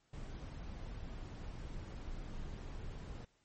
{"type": "noise", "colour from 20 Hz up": "brown", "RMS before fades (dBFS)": -45, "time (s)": [0.13, 3.25], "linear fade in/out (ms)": 5, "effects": ["pink hiss -75 dBFS RMS until 3.44 s", "MP3 32 kbps"]}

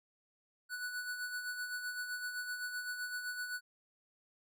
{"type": "tone with tremolo", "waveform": "square", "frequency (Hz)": 1480, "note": "F#6", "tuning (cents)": 0, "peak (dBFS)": -37, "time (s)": [0.69, 3.61], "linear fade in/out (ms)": 50, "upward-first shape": "sine", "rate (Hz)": 7.8, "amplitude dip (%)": 50, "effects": []}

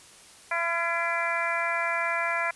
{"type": "harmonic tone with a mistuned harmonic", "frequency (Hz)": 337.3, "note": "E4", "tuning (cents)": 40, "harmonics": [2, 3, 4, 5, 6, 7], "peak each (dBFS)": [-32, -32, -32, -32, -32, -32], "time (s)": [0.51, 2.51], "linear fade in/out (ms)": 5, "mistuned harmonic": 4, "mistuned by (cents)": 27, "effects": ["white hiss -51 dBFS RMS until 2.55 s", "resampled to 24000 Hz"]}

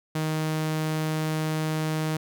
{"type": "tone", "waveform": "sawtooth", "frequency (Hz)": 156.5, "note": "D#3", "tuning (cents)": 10, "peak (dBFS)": -21, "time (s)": [0.15, 2.17], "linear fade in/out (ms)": 5, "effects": []}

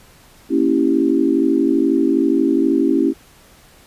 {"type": "chord", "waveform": "sine", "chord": "A# diminished seventh", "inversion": "none", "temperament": "equal", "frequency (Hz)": [233.1, 277.2, 329.6, 392], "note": ["A#3", "C#4", "E4", "G4"], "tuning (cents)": [0, 0, 0, 0], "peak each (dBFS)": [-22, -16, -17, -21], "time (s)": [0.49, 3.14], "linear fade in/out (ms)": 50, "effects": ["pink hiss -48 dBFS RMS until 3.86 s", "resampled to 32000 Hz"]}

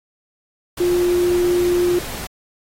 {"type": "tone in noise", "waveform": "sine", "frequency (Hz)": 353.3, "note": "F4", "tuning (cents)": 20, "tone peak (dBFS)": -14, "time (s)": [0.8, 1.99], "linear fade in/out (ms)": 5, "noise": "pink", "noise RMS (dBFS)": -30, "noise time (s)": [0.77, 2.27], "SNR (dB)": 13, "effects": ["AAC 48 kbps"]}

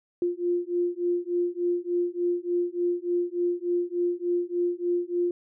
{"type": "beating tone pair", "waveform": "sine", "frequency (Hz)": [349.2, 352.6], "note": ["F4", "F4"], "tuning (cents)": [0, 17], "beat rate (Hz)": 3.4, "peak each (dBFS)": -27, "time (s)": [0.22, 5.31], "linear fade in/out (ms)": 2, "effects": []}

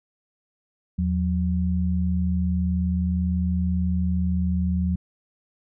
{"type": "tone pair together", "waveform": "sine", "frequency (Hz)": [80.72, 181.2], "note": ["E2", "F#3"], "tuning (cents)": [-36, -36], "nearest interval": "octave + major second", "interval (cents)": 1400, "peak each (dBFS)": -23, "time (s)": [0.98, 4.96], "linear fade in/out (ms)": 10, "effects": []}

